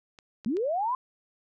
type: clicks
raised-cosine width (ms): 0.2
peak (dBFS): -31 / -28 / -28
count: 3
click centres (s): 0.188 / 0.447 / 0.569
type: linear sweep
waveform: sine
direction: up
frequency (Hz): 197.1 to 1046.5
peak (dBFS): -25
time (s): 0.46-0.95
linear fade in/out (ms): 2
effects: none